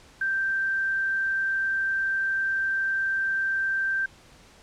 sine tone, 1568 Hz, G6, in tune, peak -23 dBFS, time 0.21-4.06 s, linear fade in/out 5 ms, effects pink hiss -53 dBFS RMS until 4.62 s + low-pass 8000 Hz 12 dB/octave

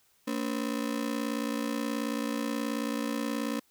35% pulse ring-modulated tone, 256.4 Hz, C4, 35 cents flat, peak -25 dBFS, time 0.27-3.6 s, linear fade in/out 10 ms, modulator 29.3 Hz, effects white hiss -67 dBFS RMS until 3.7 s

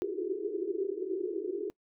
pink band-pass noise, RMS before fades -34 dBFS, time 0.02-1.7 s, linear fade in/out 0 ms, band 340 to 420 Hz, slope 96 dB/octave, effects noise-tail reverb RT60 0.1 s tail -23 dB re dry

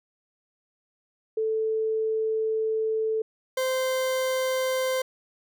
sine / 40% pulse tone pair in turn, 440 / 519.2 Hz, A4 / C5, 0 / -13 cents, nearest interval minor third, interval 287 cents, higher second, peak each -23 dBFS, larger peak neither, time 1.37-3.22 / 3.57-5.02 s, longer first, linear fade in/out 5 ms, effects none

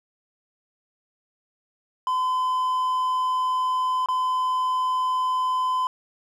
triangle tone with dropouts, 1019 Hz, C6, 46 cents flat, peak -19 dBFS, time 2.07-5.87 s, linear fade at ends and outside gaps 1 ms, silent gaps 4.06-4.086 s, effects none

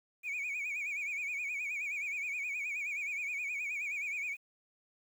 sine tone with vibrato, 2349 Hz, D7, in tune, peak -32 dBFS, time 0.23-4.37 s, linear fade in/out 50 ms, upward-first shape sine, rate 9.5 Hz, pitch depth 110 cents each way, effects tanh soft clip ceiling -33 dBFS + 10-bit

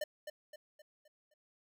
square tone with echo, 602 Hz, D5, 43 cents sharp, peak -35 dBFS, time 0.01-0.04 s, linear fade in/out 5 ms, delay 260 ms, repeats 5, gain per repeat -7 dB, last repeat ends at 1.34 s, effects none

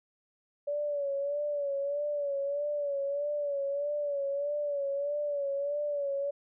sine tone with vibrato, 572 Hz, D5, 46 cents flat, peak -29 dBFS, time 0.67-6.31 s, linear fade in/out 10 ms, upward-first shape sine, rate 1.6 Hz, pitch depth 53 cents each way, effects none

